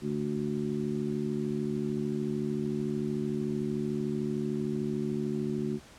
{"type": "harmonic tone", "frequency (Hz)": 73.42, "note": "D2", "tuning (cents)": 0, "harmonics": [2, 3, 4, 5], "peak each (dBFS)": [-36, -32, -38, -34], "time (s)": [0.01, 5.8], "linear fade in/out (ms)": 50, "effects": ["pink hiss -53 dBFS RMS until 5.98 s", "low-pass 9000 Hz 12 dB/octave"]}